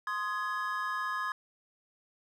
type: chord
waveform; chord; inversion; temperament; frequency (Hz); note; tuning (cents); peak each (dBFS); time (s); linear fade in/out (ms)
triangle; Ab major; first; equal with one note detuned; 1046.5 / 1244.5 / 1680.5; C6 / Eb6 / Ab6; 0 / 0 / +20; -34; 0.07-1.32; 2
effects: none